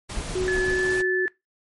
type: noise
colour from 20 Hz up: pink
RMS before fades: -34 dBFS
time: 0.09-1.02 s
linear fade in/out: 10 ms
type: noise with tremolo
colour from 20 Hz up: brown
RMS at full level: -30 dBFS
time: 0.14-0.79 s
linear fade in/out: 5 ms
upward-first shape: sine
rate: 7.5 Hz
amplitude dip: 100%
type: tone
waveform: sine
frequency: 370 Hz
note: F#4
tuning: in tune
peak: -22 dBFS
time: 0.35-1.26 s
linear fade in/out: 5 ms
type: tone with pitch glide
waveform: sine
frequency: 1720 to 1745 Hz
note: A6 to A6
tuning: -40 to -15 cents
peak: -23 dBFS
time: 0.48-1.28 s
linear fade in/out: 0 ms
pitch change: +25 cents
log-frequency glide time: 0.59-0.93 s
effects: noise-tail reverb RT60 0.2 s tail -22 dB re dry + MP3 48 kbps